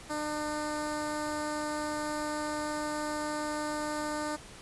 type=tone with notch filter; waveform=10% pulse; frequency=301.1 Hz; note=D4; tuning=43 cents sharp; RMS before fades=-34 dBFS; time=0.09-4.37 s; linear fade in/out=20 ms; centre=2800 Hz; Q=0.75; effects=pink hiss -49 dBFS RMS until 4.61 s + resampled to 24000 Hz